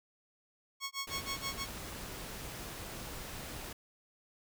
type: tone with tremolo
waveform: 10% pulse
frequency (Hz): 1100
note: C#6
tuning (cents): -14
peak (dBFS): -26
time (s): 0.8-1.67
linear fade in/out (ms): 50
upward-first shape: sine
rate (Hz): 6.3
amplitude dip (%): 100
type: noise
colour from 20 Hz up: pink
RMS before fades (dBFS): -44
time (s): 1.07-3.73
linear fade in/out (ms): 5
effects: none